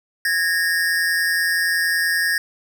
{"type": "tone pair together", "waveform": "square", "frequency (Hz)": [1661, 1831.5], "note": ["G#6", "A#6"], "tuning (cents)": [0, -31], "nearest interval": "major second", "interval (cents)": 169, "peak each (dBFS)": -21, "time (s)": [0.25, 2.38], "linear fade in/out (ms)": 2, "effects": []}